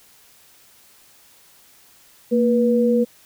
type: tone pair together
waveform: sine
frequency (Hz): 231 / 485.7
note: A#3 / B4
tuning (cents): -16 / -29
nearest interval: octave + minor second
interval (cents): 1287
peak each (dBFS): -17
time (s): 2.31-3.05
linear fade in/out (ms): 20
effects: white hiss -52 dBFS RMS until 3.25 s